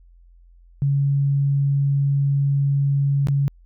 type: tone with dropouts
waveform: sine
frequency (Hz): 140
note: C#3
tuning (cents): +18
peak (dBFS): -16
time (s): 0.82-3.48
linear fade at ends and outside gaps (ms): 0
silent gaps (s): 3.271-3.285
effects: added 43 Hz sine -47 dBFS peak until 3.65 s